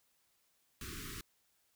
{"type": "band-stop noise", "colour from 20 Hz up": "pink", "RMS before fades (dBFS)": -45, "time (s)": [0.81, 1.21], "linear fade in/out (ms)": 2, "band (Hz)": [430, 1100], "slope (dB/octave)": 96, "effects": ["white hiss -75 dBFS RMS until 1.75 s"]}